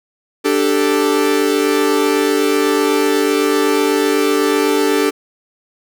45% pulse chord, D suspended fourth, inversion none, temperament equal, 293.7 / 392 / 440 Hz, D4 / G4 / A4, 0 / 0 / 0 cents, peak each -17 dBFS, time 0.44-5.11 s, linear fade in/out 20 ms, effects none

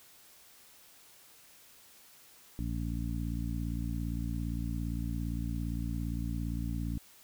harmonic tone, 57.5 Hz, A#1, 23 cents flat, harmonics 1 / 2 / 3 / 4 / 5, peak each -35 / -38 / -40 / -41 / -42 dBFS, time 2.59-6.98 s, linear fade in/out 0 ms, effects white hiss -58 dBFS RMS until 7.23 s

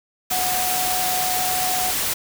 sine tone in noise, 736 Hz, F#5, 9 cents flat, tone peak -24 dBFS, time 0.31-1.91 s, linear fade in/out 10 ms, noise white, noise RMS -23 dBFS, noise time 0.3-2.14 s, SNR -4 dB, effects none

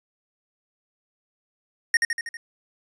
square tone with echo, 1856 Hz, A#6, 8 cents flat, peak -15 dBFS, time 1.94-1.97 s, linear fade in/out 2 ms, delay 80 ms, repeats 5, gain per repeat -4 dB, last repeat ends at 2.37 s, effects resampled to 22050 Hz

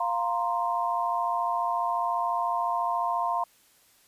sine chord, F suspended fourth, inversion none, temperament equal, 698.5 / 932.3 / 1046.5 Hz, F5 / Bb5 / C6, 0 / 0 / 0 cents, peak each -29 dBFS, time 0-3.44 s, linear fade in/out 5 ms, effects white hiss -61 dBFS RMS until 4.07 s + resampled to 32000 Hz

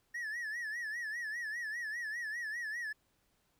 triangle tone with vibrato, 1816 Hz, A#6, 46 cents flat, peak -35 dBFS, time 0.14-2.93 s, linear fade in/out 10 ms, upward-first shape sine, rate 5 Hz, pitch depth 120 cents each way, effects pink hiss -75 dBFS RMS until 3.59 s

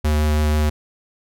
square tone with vibrato, 75.8 Hz, D#2, 45 cents flat, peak -16 dBFS, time 0.04-0.7 s, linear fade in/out 10 ms, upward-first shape sine, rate 6.1 Hz, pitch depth 9 cents each way, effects none

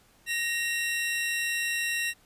45% pulse tone cluster, 1870 / 2732 / 3904 Hz, A#6 / F7 / B7, +5 / -39 / -21 cents, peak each -30 / -31 / -37 dBFS, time 0.26-2.14 s, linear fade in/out 50 ms, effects pink hiss -61 dBFS RMS until 2.25 s + resampled to 32000 Hz

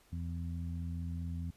harmonic tone, 84.7 Hz, E2, 48 cents sharp, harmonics 1 / 2 / 3, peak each -37 / -42 / -48 dBFS, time 0.12-1.51 s, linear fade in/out 10 ms, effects pink hiss -66 dBFS RMS until 1.56 s + resampled to 32000 Hz

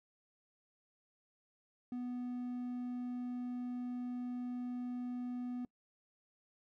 triangle tone, 246.7 Hz, B3, 2 cents flat, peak -36 dBFS, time 1.92-5.65 s, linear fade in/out 2 ms, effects noise-tail reverb RT60 0.1 s tail -24 dB re dry

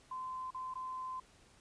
sine tone with dropouts, 1031 Hz, C6, 26 cents flat, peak -39 dBFS, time 0.11-1.2 s, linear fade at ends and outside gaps 5 ms, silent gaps 0.506-0.545 / 0.739-0.754 s, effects pink hiss -64 dBFS RMS until 1.6 s + resampled to 22050 Hz

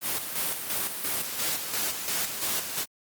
white noise with tremolo, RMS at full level -28 dBFS, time 0.01-2.86 s, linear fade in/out 50 ms, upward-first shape square, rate 2.9 Hz, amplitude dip 50%, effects high-pass 100 Hz 12 dB/octave + Opus 32 kbps

